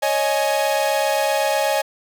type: chord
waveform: 45% pulse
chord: C# suspended second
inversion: none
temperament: equal with one note detuned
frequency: 554.4 / 622.3 / 835.9 Hz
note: C#5 / D#5 / G#5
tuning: 0 / 0 / +11 cents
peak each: -22 dBFS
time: 0.02-1.82 s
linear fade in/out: 10 ms
effects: none